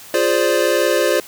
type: chord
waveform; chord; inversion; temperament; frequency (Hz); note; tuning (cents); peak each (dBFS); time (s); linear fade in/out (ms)
square; D half-diminished seventh; first; equal with one note detuned; 349.2 / 415.3 / 523.3 / 585.3; F4 / Ab4 / C5 / D5; 0 / 0 / 0 / -6; -21 / -22 / -19 / -20; 0.14-1.2; 2
effects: white hiss -39 dBFS RMS until 1.27 s